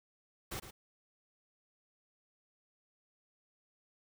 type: noise with echo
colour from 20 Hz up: pink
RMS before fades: -41 dBFS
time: 0.51-0.6 s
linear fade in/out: 10 ms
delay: 110 ms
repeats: 1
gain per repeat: -10 dB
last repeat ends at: 0.71 s
effects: none